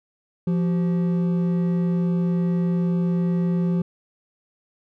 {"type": "tone pair together", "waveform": "triangle", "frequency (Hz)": [173.8, 382.6], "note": ["F3", "G4"], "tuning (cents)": [-8, -42], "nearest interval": "octave + major second", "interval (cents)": 1366, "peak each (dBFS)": [-17, -29], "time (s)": [0.47, 3.82], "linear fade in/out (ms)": 5, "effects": []}